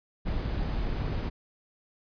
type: noise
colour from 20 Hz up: brown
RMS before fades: -30 dBFS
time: 0.25-1.3 s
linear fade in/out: 20 ms
effects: resampled to 11025 Hz